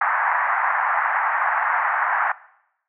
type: band-pass noise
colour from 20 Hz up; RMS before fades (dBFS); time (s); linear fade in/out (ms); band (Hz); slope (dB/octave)
pink; -21; 0.01-2.32; 5; 770 to 1900; 48
effects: noise-tail reverb RT60 0.8 s tail -20 dB re dry